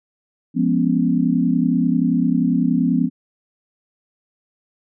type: chord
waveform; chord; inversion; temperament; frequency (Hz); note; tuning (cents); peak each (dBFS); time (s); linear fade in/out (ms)
sine; C# dominant seventh; first; equal; 174.61 / 207.7 / 246.9 / 277.2; E#3 / G#3 / B3 / C#4; 0 / 0 / 0 / 0; -20 / -24 / -18 / -21; 0.54-3.1; 50
effects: none